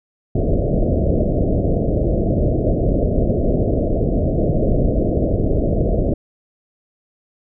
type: low-pass noise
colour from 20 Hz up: pink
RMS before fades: -17 dBFS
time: 0.35-6.14 s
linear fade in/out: 5 ms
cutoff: 670 Hz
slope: 96 dB/octave
effects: none